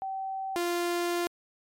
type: tone pair in turn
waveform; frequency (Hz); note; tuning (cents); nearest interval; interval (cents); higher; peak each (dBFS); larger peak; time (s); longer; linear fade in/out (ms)
sine / sawtooth; 770 / 347.7; G5 / F4; -31 / -8; octave + major second; 1377; first; -31 / -23; second; 0.02-0.56 / 0.56-1.27; second; 0
effects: MP3 64 kbps